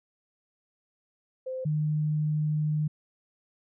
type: tone pair in turn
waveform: sine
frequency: 518 / 152.19 Hz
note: C5 / D#3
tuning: -17 / -38 cents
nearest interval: octave + major sixth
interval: 2121 cents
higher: first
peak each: -31 / -24 dBFS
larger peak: second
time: 1.46-1.65 / 1.65-2.88 s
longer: second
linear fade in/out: 10 ms
effects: none